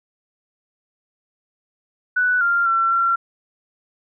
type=tone with pitch steps; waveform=sine; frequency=1485 / 1393 / 1350 / 1365 Hz; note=F#6 / F6 / E6 / F6; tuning=+6 / -5 / +41 / -40 cents; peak=-15 dBFS; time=2.16-3.16 s; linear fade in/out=10 ms; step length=250 ms; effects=none